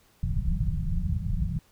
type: low-pass noise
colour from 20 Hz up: pink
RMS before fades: -27 dBFS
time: 0.23-1.59 s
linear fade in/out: 0 ms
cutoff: 190 Hz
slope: 96 dB/octave
effects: pink hiss -62 dBFS RMS until 1.71 s